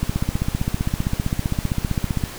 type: click train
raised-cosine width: 5 ms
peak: -8 dBFS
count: 35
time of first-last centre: 0.03-2.238 s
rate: 15.4 Hz
effects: pink hiss -35 dBFS RMS until 2.38 s